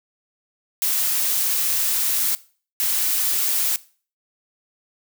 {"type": "noise bursts at uneven times", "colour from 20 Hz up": "blue", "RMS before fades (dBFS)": -21, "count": 2, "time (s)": [[0.82, 2.35], [2.8, 3.76]], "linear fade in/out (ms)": 0, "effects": ["noise-tail reverb RT60 0.4 s tail -19 dB re dry"]}